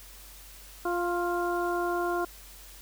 harmonic tone with a mistuned harmonic, 349.2 Hz, F4, in tune, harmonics 1 / 2 / 3 / 4, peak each -29 / -32 / -34 / -35 dBFS, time 0.85-2.25 s, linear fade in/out 5 ms, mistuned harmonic 3, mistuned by +17 cents, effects added 47 Hz sine -50 dBFS peak until 2.81 s + white hiss -50 dBFS RMS until 2.81 s

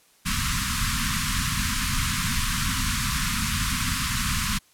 pink band-stop noise, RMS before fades -25 dBFS, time 0.25-4.59 s, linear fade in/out 20 ms, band 260 to 1000 Hz, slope 96 dB/octave, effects white hiss -59 dBFS RMS until 4.73 s + low-pass 12000 Hz 12 dB/octave

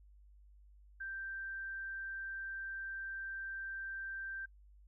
sine tone, 1570 Hz, G6, 2 cents sharp, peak -40 dBFS, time 1-4.46 s, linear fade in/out 10 ms, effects noise-tail reverb RT60 0.1 s tail -26 dB re dry + added 50 Hz sine -58 dBFS peak until 4.87 s

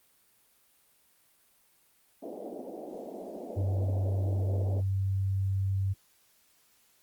white band-pass noise, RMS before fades -41 dBFS, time 2.22-4.81 s, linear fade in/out 10 ms, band 210 to 680 Hz, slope 48 dB/octave
sine tone, 96.8 Hz, G2, 21 cents flat, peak -26 dBFS, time 3.56-5.94 s, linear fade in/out 20 ms
effects white hiss -66 dBFS RMS until 7.02 s + Opus 32 kbps

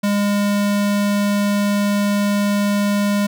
square tone, 203.7 Hz, G#3, 33 cents flat, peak -16 dBFS, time 0.03-3.27 s, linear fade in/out 10 ms, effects none

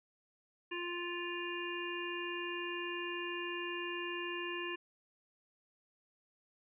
harmonic tone, 349.2 Hz, F4, in tune, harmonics 1 / 3 / 5 / 7 / 8, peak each -41 / -45 / -44 / -46 / -44 dBFS, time 0.71-4.76 s, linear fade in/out 10 ms, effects none

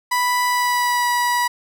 30% pulse tone with pitch glide, 987.8 to 972.5 Hz, B5 to B5, 0 to -27 cents, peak -14 dBFS, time 0.11-1.48 s, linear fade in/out 10 ms, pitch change -27 cents, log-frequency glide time 0.46-1.08 s, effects none

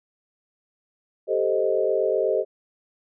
sine chord, A half-diminished seventh, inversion third, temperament equal, 392 / 440 / 523.3 / 622.3 Hz, G4 / A4 / C5 / Eb5, 0 / 0 / 0 / 0 cents, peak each -25 dBFS, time 1.27-2.45 s, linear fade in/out 50 ms, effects none

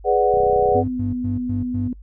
sine chord, G# half-diminished seventh, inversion none, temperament equal, 415.3 / 493.9 / 587.3 / 740 Hz, G#4 / B4 / D5 / F#5, 0 / 0 / 0 / 0 cents, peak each -19 / -19 / -23 / -18 dBFS, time 0.04-0.84 s, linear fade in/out 50 ms
click train, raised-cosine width 5 ms, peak -22 dBFS, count 13, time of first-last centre 0.34-0.721 s, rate 31.5 Hz
triangle tone bursts, 98 Hz, G2, in tune, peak -21 dBFS, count 5, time 0.74-1.88 s, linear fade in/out 5 ms, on 140 ms, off 110 ms
sine tone with pitch glide, 255.8 to 248.1 Hz, C4 to B3, -39 to +8 cents, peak -22 dBFS, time 0.75-1.93 s, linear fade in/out 2 ms, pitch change -53 cents, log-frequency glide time 0.86-1.02 s
effects noise-tail reverb RT60 0.1 s tail -24 dB re dry + added 50 Hz sine -38 dBFS peak until 2.02 s

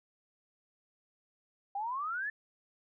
sine exponential sweep, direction up, 778 to 1786 Hz, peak -33 dBFS, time 1.75-2.3 s, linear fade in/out 5 ms, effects none

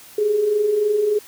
sine tone pair together, 397.5 / 420.8 Hz, G4 / G#4, +24 / +23 cents, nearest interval minor second, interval 99 cents, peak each -26 / -16 dBFS, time 0.18-1.19 s, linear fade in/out 5 ms, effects white hiss -44 dBFS RMS until 1.27 s + high-pass 60 Hz 12 dB/octave

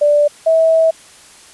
sine tone pair in turn, 587.3 / 648.4 Hz, D5 / E5, 0 / -29 cents, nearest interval major second, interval 171 cents, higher second, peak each -8 dBFS, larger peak neither, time 0.01-0.28 / 0.46-0.91 s, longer second, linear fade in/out 10 ms, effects white hiss -42 dBFS RMS until 1.53 s + resampled to 24000 Hz

